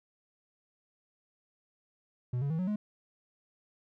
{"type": "tone with pitch steps", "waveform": "triangle", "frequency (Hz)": [123.47, 141.01, 161.05, 183.93, 210.1], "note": ["B2", "C#3", "E3", "F#3", "G#3"], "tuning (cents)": [0, 30, -40, -10, 20], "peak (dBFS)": -27, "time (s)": [2.33, 2.76], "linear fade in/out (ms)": 5, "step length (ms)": 86, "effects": []}